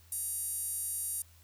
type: tone with high-pass filter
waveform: 5% pulse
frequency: 950 Hz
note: A#5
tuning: 33 cents sharp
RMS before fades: -36 dBFS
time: 0.12-1.22 s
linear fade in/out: 2 ms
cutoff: 10000 Hz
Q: 3
effects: added 84 Hz sine -58 dBFS peak until 1.43 s + white hiss -63 dBFS RMS until 1.43 s